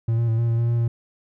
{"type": "tone with pitch steps", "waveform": "triangle", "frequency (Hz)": [114.3, 117, 113, 117.1, 115.4, 117.3, 118, 116.8], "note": ["A#2", "A#2", "A2", "A#2", "A#2", "A#2", "A#2", "A#2"], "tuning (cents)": [-34, 7, 47, 8, -17, 11, 22, 4], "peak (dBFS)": -16, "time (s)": [0.08, 0.88], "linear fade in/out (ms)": 5, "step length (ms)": 100, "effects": []}